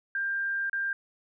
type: tone with dropouts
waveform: sine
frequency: 1592 Hz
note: G6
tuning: 26 cents sharp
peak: -27 dBFS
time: 0.15-0.93 s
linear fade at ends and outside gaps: 2 ms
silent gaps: 0.697-0.73 s
effects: none